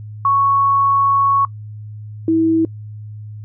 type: tone pair in turn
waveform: sine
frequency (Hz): 1108.7 / 324.9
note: C#6 / E4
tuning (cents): 0 / -25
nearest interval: octave + major sixth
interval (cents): 2125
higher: first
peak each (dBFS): -11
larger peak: neither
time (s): 0.25-1.45 / 2.28-2.65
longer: first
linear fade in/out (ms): 2
effects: noise-tail reverb RT60 0.1 s tail -23 dB re dry + added 106 Hz sine -29 dBFS peak until 3.44 s